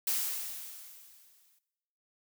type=noise with exponential decay; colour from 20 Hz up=blue; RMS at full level=-29 dBFS; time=0.07-1.59 s; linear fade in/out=5 ms; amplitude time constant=330 ms; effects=noise-tail reverb RT60 1.0 s tail -17 dB re dry